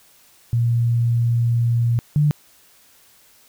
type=tone pair in turn; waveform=sine; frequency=117.9 / 148.54 Hz; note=A#2 / D3; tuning=+20 / +20 cents; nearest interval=major third; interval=400 cents; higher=second; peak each=-15 / -13 dBFS; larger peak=second; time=0.53-1.99 / 2.16-2.31 s; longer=first; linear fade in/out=0 ms; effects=white hiss -53 dBFS RMS until 3.48 s